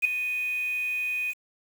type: tone with ADSR envelope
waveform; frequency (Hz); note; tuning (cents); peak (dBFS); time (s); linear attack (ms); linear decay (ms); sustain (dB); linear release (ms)
sine; 2489; D#7; 0; -15; 0.02-1.34; 30; 4; -11; 41
effects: 7-bit